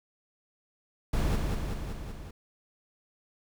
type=noise with echo; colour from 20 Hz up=brown; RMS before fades=-27 dBFS; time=1.13-1.36 s; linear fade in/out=5 ms; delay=190 ms; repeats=5; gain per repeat=-3 dB; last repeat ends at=2.31 s; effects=none